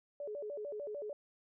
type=tone with vibrato; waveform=sine; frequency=493.9 Hz; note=B4; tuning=in tune; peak=-39 dBFS; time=0.2-1.13 s; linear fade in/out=2 ms; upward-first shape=square; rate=6.7 Hz; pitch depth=270 cents each way; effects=none